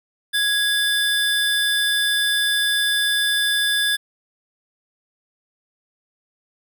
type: tone pair together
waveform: square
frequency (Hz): 1661.2 / 3524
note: G#6 / A7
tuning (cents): 0 / +2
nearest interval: octave + minor second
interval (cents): 1302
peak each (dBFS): -21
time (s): 0.33-3.97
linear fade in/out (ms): 20
effects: none